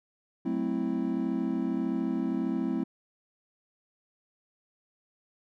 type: chord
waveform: triangle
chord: F# half-diminished seventh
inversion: none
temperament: equal with one note detuned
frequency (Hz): 186.82 / 220 / 261.6 / 329.6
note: F#3 / A3 / C4 / E4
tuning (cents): +17 / 0 / 0 / 0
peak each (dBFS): -33 / -31 / -29 / -31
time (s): 0.45-2.84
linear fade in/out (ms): 10
effects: none